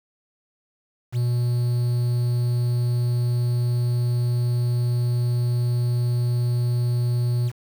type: tone with quantisation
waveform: triangle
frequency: 121.3 Hz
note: B2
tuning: 31 cents flat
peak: -17 dBFS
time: 1.12-7.52 s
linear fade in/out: 50 ms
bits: 7
effects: none